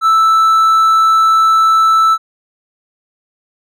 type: tone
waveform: triangle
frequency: 1318.5 Hz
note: E6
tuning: in tune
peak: -5 dBFS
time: 0.01-2.18 s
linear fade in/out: 50 ms
effects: none